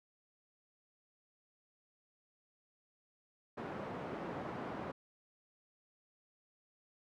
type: band-pass noise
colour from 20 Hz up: pink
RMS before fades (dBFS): -43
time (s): 3.57-4.92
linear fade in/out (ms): 10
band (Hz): 180 to 1200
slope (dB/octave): 12
effects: none